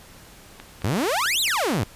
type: click train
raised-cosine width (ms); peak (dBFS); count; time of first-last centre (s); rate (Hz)
0.3; -22; 6; 0.6-1.699; 4.55
type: exponential two-way sweep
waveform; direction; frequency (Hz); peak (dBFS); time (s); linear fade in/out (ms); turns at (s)
sawtooth; up then down; 85.3 to 4186 to 85.3; -17; 0.84-1.84; 5; 1.41
effects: pink hiss -47 dBFS RMS until 1.95 s + resampled to 32000 Hz